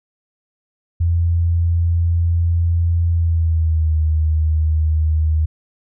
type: tone with pitch glide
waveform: sine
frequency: 84.8 to 78.21 Hz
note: E2 to D#2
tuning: +50 to +10 cents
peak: -13 dBFS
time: 1-5.46 s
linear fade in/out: 10 ms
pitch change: -140 cents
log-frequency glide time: 3.09-3.97 s
effects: none